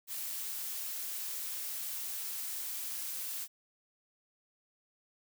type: noise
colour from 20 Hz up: blue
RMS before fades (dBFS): -39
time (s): 0.07-3.48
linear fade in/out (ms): 50
effects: none